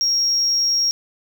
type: tone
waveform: sine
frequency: 5590 Hz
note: F8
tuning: 1 cent sharp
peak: -14 dBFS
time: 0.01-0.91 s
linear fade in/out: 0 ms
effects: tanh soft clip ceiling -13 dBFS + 8-bit